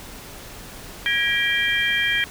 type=tone cluster; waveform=sine; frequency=1647 / 1909 / 2356 / 3197 Hz; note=G#6 / A#6 / D7 / G7; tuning=-15 / +41 / +5 / +33 cents; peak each=-24 dBFS; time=1.06-2.24 s; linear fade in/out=0 ms; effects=pink hiss -39 dBFS RMS until 2.3 s